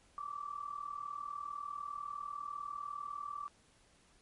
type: tone with amplitude modulation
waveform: sine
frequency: 1161 Hz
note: D6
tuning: 20 cents flat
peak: -36 dBFS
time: 0.18-3.48 s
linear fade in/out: 0 ms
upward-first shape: sine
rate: 40 Hz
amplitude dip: 85%
effects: pink hiss -67 dBFS RMS until 4.21 s + MP3 48 kbps